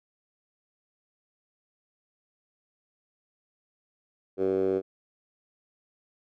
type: tone with band-pass filter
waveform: 10% pulse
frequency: 95.3 Hz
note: G2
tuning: 48 cents flat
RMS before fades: -26 dBFS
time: 4.37-4.82 s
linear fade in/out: 50 ms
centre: 410 Hz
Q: 4
effects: none